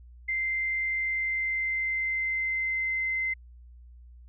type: tone with pitch glide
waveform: sine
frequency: 2085 to 2068 Hz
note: C7 to C7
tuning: -7 to -21 cents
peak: -26 dBFS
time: 0.28-3.34 s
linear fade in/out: 10 ms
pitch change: -14 cents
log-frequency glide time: 0.88-3.1 s
effects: added 60 Hz sine -47 dBFS peak until 4.28 s